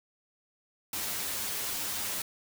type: noise with comb filter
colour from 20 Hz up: white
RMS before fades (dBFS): -34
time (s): 0.93-2.22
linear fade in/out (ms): 2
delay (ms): 9.7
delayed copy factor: +0.65
effects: none